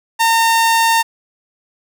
sawtooth tone, 912 Hz, A#5, 38 cents flat, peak -7 dBFS, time 0.19-1.03 s, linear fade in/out 20 ms, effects none

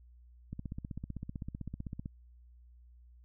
click train, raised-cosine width 5 ms, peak -27 dBFS, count 25, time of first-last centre 0.53-2.059 s, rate 15.7 Hz, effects added 60 Hz sine -55 dBFS peak until 3.24 s

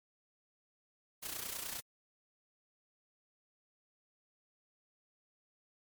white noise with amplitude modulation, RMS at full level -39 dBFS, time 1.22-1.81 s, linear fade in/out 20 ms, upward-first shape sine, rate 30 Hz, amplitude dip 65%, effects MP3 96 kbps

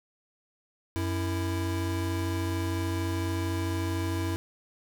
square tone pair together, 92.4 / 330.7 Hz, F#2 / E4, -2 / +6 cents, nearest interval octave + minor seventh, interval 2208 cents, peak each -30 / -33 dBFS, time 0.96-4.36 s, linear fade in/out 0 ms, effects none

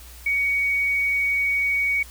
sine tone, 2244 Hz, C#7, 21 cents sharp, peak -19 dBFS, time 0.26-2.03 s, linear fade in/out 5 ms, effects added 60 Hz sine -42 dBFS peak until 2.1 s + white hiss -46 dBFS RMS until 2.1 s

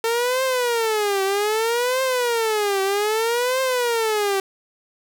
sawtooth tone with vibrato, 450.6 Hz, A4, 41 cents sharp, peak -15 dBFS, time 0.04-4.4 s, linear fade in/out 2 ms, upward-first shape triangle, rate 0.63 Hz, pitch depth 280 cents each way, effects none

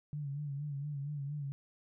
sine tone with vibrato, 143.7 Hz, D3, 37 cents flat, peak -36 dBFS, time 0.13-1.52 s, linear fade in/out 0 ms, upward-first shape sine, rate 4.3 Hz, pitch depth 68 cents each way, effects none

